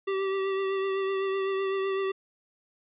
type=tone with vibrato; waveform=square; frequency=387.6 Hz; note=G4; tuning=20 cents flat; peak=-27 dBFS; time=0.07-2.12 s; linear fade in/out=10 ms; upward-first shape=triangle; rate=7.9 Hz; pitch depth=25 cents each way; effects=resampled to 8000 Hz